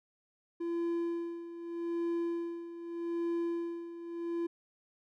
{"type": "tone with tremolo", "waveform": "triangle", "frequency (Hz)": 339.5, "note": "F4", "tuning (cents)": -49, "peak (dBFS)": -28, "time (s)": [0.6, 4.47], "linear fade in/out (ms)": 10, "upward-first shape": "sine", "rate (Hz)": 0.82, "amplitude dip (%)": 75, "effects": []}